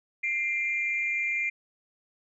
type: tone pair together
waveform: sine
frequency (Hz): 2093 / 2383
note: C7 / D7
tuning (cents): 0 / +25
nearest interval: major second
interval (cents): 225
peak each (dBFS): -28 / -28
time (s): 0.23-1.5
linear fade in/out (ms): 10
effects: tanh soft clip ceiling -18 dBFS